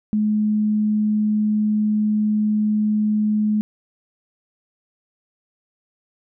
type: tone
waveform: sine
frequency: 212.3 Hz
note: G#3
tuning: 38 cents sharp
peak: -16 dBFS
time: 0.13-3.61 s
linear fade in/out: 0 ms
effects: none